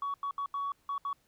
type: tone bursts at uneven times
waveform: sine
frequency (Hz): 1124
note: C#6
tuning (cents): +24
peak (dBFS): -30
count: 6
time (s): 0.02-0.14 / 0.23-0.31 / 0.38-0.46 / 0.54-0.72 / 0.89-0.98 / 1.05-1.13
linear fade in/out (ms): 2
effects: tanh soft clip ceiling -28 dBFS + pink hiss -70 dBFS RMS until 1.27 s